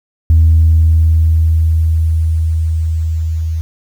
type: tone with level ramp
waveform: sine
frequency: 80.5 Hz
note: E2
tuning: 41 cents flat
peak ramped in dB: -3 to -14 dBFS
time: 0.3-3.61 s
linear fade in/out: 0 ms
effects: tanh soft clip ceiling -1 dBFS + 7-bit